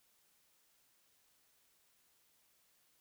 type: silence
effects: white hiss -73 dBFS RMS until 3 s